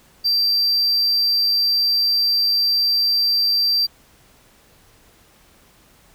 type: tone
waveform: triangle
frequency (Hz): 4699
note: D8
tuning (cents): 0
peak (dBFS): -14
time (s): 0.24-3.87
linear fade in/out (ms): 20
effects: pink hiss -53 dBFS RMS until 6.14 s